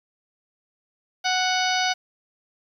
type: harmonic tone with a mistuned harmonic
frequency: 740 Hz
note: F#5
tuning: in tune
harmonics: 1 / 2 / 3 / 4 / 5 / 6 / 7 / 8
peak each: -24 / -27 / -29 / -30 / -31 / -32 / -32 / -33 dBFS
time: 1.24-1.94 s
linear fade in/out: 20 ms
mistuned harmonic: 7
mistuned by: -87 cents
effects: 9-bit

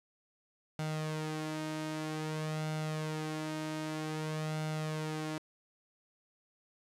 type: tone with flanger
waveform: sawtooth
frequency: 155.4 Hz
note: D#3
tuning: 2 cents flat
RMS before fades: -37 dBFS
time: 0.79-5.38 s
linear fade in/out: 0 ms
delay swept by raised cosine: 1.4 to 3.3 ms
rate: 0.52 Hz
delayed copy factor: +0.5
effects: low-pass 10000 Hz 12 dB/octave

